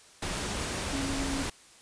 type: tone in noise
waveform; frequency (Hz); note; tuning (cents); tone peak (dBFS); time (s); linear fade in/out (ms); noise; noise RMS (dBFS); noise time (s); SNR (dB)
sine; 272.9; C#4; -27; -32; 0.93-1.43; 5; pink; -33; 0.22-1.5; -2
effects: white hiss -55 dBFS RMS until 1.81 s + resampled to 22050 Hz